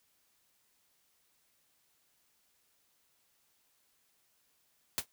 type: noise with exponential decay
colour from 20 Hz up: white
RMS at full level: -28 dBFS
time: 4.98-5.06 s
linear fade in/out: 0 ms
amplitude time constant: 16 ms
effects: white hiss -73 dBFS RMS until 5.12 s